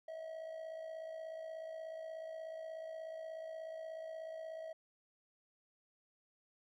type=tone with amplitude modulation; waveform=triangle; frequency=644 Hz; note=E5; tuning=41 cents flat; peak=-39 dBFS; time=0.08-4.73 s; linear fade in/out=5 ms; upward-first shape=sine; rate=56.6 Hz; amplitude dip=55%; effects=none